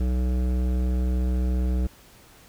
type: tone with hard clipping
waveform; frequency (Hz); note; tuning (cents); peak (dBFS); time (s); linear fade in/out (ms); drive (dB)
triangle; 62.4; B1; +19; -23; 0-1.87; 5; 18
effects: pink hiss -52 dBFS RMS until 2.48 s